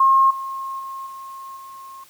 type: tone with level steps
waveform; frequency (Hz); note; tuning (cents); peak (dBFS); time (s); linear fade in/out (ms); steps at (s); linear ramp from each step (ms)
sine; 1074; C6; +45; -11 / -26 / -29 / -33 / -36; 0-2.04; 5; 0.3 / 0.79 / 1.06 / 1.56; 10
effects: white hiss -51 dBFS RMS until 2.09 s